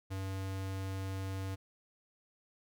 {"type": "tone", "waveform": "square", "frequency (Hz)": 96, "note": "G2", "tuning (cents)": -36, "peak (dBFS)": -37, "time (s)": [0.1, 1.56], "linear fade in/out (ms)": 20, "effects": []}